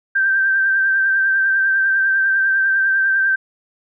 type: tone with vibrato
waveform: sine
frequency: 1568 Hz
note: G6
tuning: in tune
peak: -13 dBFS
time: 0.15-3.36 s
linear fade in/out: 10 ms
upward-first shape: sine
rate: 10 Hz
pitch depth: 28 cents each way
effects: none